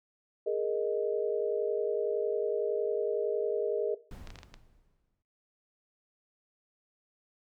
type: chord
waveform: sine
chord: Ab suspended second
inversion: none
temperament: equal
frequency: 415.3 / 466.2 / 622.3 Hz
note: Ab4 / Bb4 / Eb5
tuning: 0 / 0 / 0 cents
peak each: -31 / -31 / -35 dBFS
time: 0.46-3.95 s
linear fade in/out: 10 ms
type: noise with exponential decay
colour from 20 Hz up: brown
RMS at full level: -41 dBFS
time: 4.11-5.22 s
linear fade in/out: 2 ms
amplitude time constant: 240 ms
type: clicks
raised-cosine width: 0.2 ms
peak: -29 dBFS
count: 6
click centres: 4.273 / 4.304 / 4.357 / 4.388 / 4.432 / 4.541 s
effects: noise-tail reverb RT60 0.4 s tail -17 dB re dry